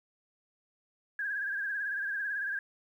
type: tone with vibrato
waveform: sine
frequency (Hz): 1627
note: G#6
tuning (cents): -36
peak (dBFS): -31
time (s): 1.19-2.59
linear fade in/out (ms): 2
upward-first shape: sine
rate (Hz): 18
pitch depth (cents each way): 70
effects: 11-bit